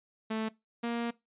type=tone pair in turn; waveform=sawtooth; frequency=220 / 235 Hz; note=A3 / A#3; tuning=0 / +14 cents; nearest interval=minor second; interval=114 cents; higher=second; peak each=-27 dBFS; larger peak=neither; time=0.3-0.49 / 0.83-1.11 s; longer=second; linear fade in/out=10 ms; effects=noise-tail reverb RT60 0.2 s tail -21 dB re dry + resampled to 8000 Hz